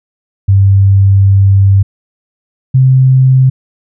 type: tone pair in turn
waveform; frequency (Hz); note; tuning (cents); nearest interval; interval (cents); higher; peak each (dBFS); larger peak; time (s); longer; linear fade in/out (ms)
sine; 98 / 130.81; G2 / C3; 0 / 0; perfect fourth; 500; second; -3; neither; 0.48-1.83 / 2.74-3.5; first; 10
effects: none